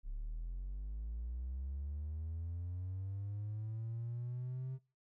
triangle linear sweep, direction up, 33.37 to 132.5 Hz, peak -36 dBFS, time 0.03-4.79 s, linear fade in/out 50 ms, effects noise-tail reverb RT60 0.3 s tail -22 dB re dry + tanh soft clip ceiling -34 dBFS

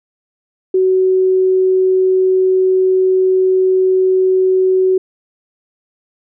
sine tone, 374.5 Hz, F#4, 21 cents sharp, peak -9 dBFS, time 0.74-4.98 s, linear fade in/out 5 ms, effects none

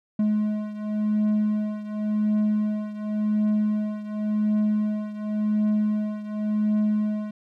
triangle beating tone pair, 211.6 / 212.51 Hz, G#3 / G#3, +33 / +40 cents, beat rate 0.91 Hz, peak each -21 / -25 dBFS, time 0.19-7.31 s, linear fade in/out 5 ms, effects none

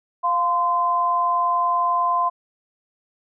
sine tone pair together, 700.2 / 1031 Hz, F5 / C6, +4 / -26 cents, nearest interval perfect fifth, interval 670 cents, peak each -24 / -18 dBFS, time 0.23-2.3 s, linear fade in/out 20 ms, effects none

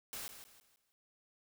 white noise with echo, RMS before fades -44 dBFS, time 0.13-0.28 s, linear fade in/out 0 ms, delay 160 ms, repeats 4, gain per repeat -9 dB, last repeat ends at 0.92 s, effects none

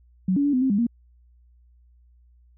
sine tone with pitch steps, 186.3 / 283.6 / 287.6 / 253.6 / 264.5 / 201.4 / 235.6 Hz, F#3 / C#4 / D4 / B3 / C4 / G3 / A#3, +12 / +40 / -36 / +46 / +19 / +47 / +19 cents, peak -18 dBFS, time 0.28-0.868 s, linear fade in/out 5 ms, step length 84 ms, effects added 60 Hz sine -53 dBFS peak until 2.57 s

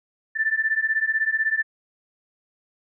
sine beating tone pair, 1760 / 1776 Hz, A6 / A6, 0 / +16 cents, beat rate 16 Hz, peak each -23 dBFS, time 0.35-1.63 s, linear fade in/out 20 ms, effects none

